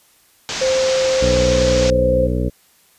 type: low-pass noise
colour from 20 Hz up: white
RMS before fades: -25 dBFS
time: 0.49-1.9 s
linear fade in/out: 0 ms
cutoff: 6800 Hz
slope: 48 dB/octave
type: tone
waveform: sine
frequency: 523.3 Hz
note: C5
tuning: in tune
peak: -14 dBFS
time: 0.61-2.27 s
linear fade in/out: 10 ms
type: harmonic tone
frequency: 61.4 Hz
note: B1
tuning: 9 cents flat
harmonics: 1 / 2 / 3 / 4 / 5 / 7 / 8 / 9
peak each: -20 / -23 / -25 / -26 / -27 / -28 / -29 / -30 dBFS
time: 1.21-2.5 s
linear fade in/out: 20 ms
effects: white hiss -54 dBFS RMS until 2.98 s + resampled to 32000 Hz